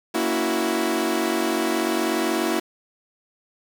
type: chord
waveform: sawtooth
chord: F# dominant seventh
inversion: first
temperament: equal with one note detuned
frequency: 233.1 / 282.2 / 329.6 / 370 Hz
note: A#3 / C#4 / E4 / F#4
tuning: 0 / +31 / 0 / 0 cents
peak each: -24 / -26 / -20 / -23 dBFS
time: 0.14-2.6 s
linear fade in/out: 10 ms
effects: 7-bit